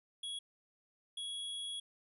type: tone bursts at uneven times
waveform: square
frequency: 3336 Hz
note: G#7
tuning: 7 cents sharp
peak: -40 dBFS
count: 2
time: 0.23-0.39 / 1.17-1.8 s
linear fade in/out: 5 ms
effects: resampled to 32000 Hz